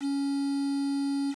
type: tone with quantisation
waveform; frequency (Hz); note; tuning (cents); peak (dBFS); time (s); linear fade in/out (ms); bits
triangle; 278.9; C#4; +11; -24; 0-1.35; 50; 7
effects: resampled to 22050 Hz